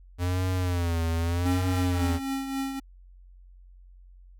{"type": "tone with vibrato", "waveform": "square", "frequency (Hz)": 87.31, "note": "F2", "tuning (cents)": 0, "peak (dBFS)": -25, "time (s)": [0.18, 2.2], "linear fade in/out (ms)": 50, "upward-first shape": "sine", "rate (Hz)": 0.83, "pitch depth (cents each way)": 100}
{"type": "tone with tremolo", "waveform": "square", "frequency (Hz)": 270, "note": "C#4", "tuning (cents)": -45, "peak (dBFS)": -27, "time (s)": [1.45, 2.8], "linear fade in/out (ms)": 10, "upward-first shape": "triangle", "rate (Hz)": 3.7, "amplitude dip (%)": 55}
{"effects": ["added 45 Hz sine -48 dBFS peak until 4.39 s"]}